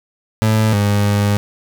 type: tone pair in turn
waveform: 30% pulse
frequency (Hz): 109.3 / 102.43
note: A2 / G#2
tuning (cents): -11 / -23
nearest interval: minor second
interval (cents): 112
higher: first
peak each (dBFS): -9 / -10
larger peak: first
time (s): 0.42-0.73 / 0.73-1.37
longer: second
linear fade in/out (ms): 0
effects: none